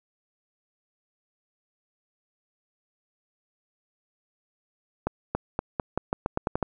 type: accelerating click train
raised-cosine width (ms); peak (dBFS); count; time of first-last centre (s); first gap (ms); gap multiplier
1; -11; 11; 5.07-6.627; 280; 0.86
effects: none